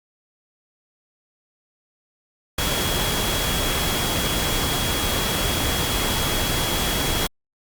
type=tone in noise; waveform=sine; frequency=3322 Hz; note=G#7; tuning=in tune; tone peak=-29 dBFS; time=2.58-7.27 s; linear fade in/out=5 ms; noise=pink; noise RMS=-23 dBFS; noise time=2.58-7.27 s; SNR=-9 dB; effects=Opus 48 kbps